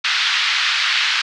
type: band-pass noise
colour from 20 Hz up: white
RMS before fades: -18 dBFS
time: 0.04-1.22 s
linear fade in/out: 10 ms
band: 1300 to 4200 Hz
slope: 24 dB/octave
effects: low-pass 7000 Hz 12 dB/octave